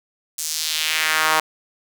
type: tone with high-pass filter sweep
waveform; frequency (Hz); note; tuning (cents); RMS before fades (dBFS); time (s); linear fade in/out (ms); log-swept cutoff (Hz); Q
sawtooth; 156.9; D#3; +15; -21; 0.38-1.4; 5; 7300 to 930; 1.6
effects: none